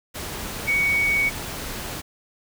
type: tone in noise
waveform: sine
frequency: 2238 Hz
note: C#7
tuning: 16 cents sharp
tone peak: -18 dBFS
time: 0.67-1.3 s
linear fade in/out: 20 ms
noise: pink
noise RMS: -32 dBFS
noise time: 0.14-2.02 s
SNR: +11 dB
effects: none